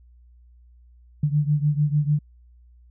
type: beating tone pair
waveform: sine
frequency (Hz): 146.2 / 152.9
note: D3 / D#3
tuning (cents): -7 / -30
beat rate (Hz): 6.7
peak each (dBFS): -20 / -23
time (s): 1.23-2.19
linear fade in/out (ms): 5
effects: added 60 Hz sine -49 dBFS peak until 2.9 s